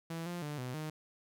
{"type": "tone with pitch steps", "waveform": "sawtooth", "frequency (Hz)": [165.2, 174.8, 148.3, 126.1, 154.7], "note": ["E3", "F3", "D3", "B2", "D#3"], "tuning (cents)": [4, 2, 17, 36, -10], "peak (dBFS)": -34, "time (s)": [0.1, 0.9], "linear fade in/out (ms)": 5, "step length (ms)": 160, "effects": []}